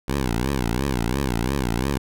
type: tone with vibrato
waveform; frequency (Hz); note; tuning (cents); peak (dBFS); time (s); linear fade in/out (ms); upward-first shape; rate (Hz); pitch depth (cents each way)
10% pulse; 62.9; B1; +32; -13; 0.08-1.98; 5; triangle; 2.9; 240
effects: none